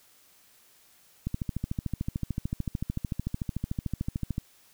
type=click train; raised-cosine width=5 ms; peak=-17 dBFS; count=43; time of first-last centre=1.27-4.381 s; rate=13.5 Hz; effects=white hiss -60 dBFS RMS until 4.73 s